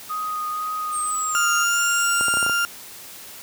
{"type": "tone with vibrato", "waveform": "sine", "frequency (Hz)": 1244.5, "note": "D#6", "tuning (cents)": 0, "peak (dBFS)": -24, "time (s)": [0.09, 1.65], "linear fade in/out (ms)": 20, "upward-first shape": "sine", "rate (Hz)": 2, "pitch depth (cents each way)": 11}
{"type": "linear two-way sweep", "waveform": "sine", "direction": "down then up", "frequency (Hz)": [8690, 6630, 8690], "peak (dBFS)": -25, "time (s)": [0.91, 2.48], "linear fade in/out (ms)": 50, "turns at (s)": 1.55}
{"type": "tone", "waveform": "35% pulse", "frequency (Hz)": 1396.9, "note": "F6", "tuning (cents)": 0, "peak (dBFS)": -17, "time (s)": [1.35, 2.65], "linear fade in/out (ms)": 0}
{"type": "clicks", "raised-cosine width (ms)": 1, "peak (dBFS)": -16, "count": 7, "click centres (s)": [2.21, 2.283, 2.339, 2.371, 2.428, 2.464, 2.496]}
{"effects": ["white hiss -40 dBFS RMS until 3.42 s", "high-pass 60 Hz 12 dB/octave"]}